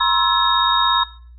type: tone cluster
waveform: sine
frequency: 960 / 1057 / 1319 / 1707 / 3735 Hz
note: B5 / C6 / E6 / G#6 / A#7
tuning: -49 / +17 / +1 / +47 / +3 cents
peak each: -20 / -19 / -22 / -24 / -19 dBFS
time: 0-1.04 s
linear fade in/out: 10 ms
effects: noise-tail reverb RT60 0.5 s tail -19 dB re dry + added 60 Hz sine -39 dBFS peak until 1.38 s